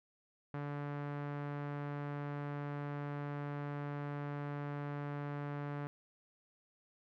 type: tone with low-pass filter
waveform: sawtooth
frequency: 144.6 Hz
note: D3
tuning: 27 cents flat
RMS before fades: -41 dBFS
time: 0.54-5.87 s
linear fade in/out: 0 ms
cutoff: 1600 Hz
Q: 1.2
effects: none